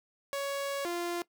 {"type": "tone pair in turn", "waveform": "sawtooth", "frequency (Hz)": [558, 346.8], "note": ["C#5", "F4"], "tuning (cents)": [11, -12], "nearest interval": "minor sixth", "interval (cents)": 823, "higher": "first", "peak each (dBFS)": -28, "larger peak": "neither", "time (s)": [[0.33, 0.85], [0.85, 1.22]], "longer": "first", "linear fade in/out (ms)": 0, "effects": ["noise-tail reverb RT60 0.1 s tail -19 dB re dry"]}